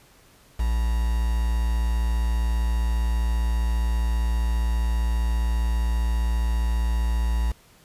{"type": "tone with quantisation", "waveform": "triangle", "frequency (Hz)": 57.5, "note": "A#1", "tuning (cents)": -23, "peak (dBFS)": -18, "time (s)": [0.59, 7.52], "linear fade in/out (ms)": 10, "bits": 6, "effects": ["pink hiss -55 dBFS RMS until 7.84 s", "resampled to 32000 Hz"]}